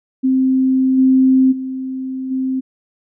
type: tone with level steps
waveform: sine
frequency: 261.6 Hz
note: C4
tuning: in tune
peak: -11 / -8 / -21 / -16 dBFS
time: 0.23-2.61 s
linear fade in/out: 20 ms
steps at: 0.97 / 1.51 / 2.3 s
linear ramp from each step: 20 ms
effects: none